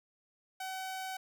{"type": "tone", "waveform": "sawtooth", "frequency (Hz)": 757, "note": "F#5", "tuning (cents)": 39, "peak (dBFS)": -34, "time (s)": [0.6, 1.17], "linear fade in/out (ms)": 5, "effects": []}